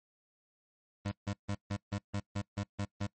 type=tone bursts; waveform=25% pulse; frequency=100.8 Hz; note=G2; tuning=49 cents sharp; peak=-29 dBFS; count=10; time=1.05-3.07 s; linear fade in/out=10 ms; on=67 ms; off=150 ms; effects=noise-tail reverb RT60 0.1 s tail -23 dB re dry + MP3 32 kbps